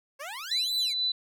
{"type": "exponential two-way sweep", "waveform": "15% pulse", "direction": "up then down", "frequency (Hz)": [525, 4435, 2027], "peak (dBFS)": -30, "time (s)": [0.19, 0.94], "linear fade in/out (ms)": 20, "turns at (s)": 0.75}
{"type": "tone with tremolo", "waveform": "sine", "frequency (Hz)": 3990, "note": "B7", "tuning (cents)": 17, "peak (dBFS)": -24, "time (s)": [0.51, 1.12], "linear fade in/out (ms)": 5, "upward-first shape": "sine", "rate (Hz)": 4.1, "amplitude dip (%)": 35}
{"effects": []}